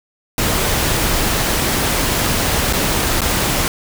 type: noise with dropouts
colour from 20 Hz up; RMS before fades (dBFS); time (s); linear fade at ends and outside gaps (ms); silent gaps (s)
pink; -17; 0.38-3.68; 1; 2.727-2.733 / 3.207-3.217
effects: none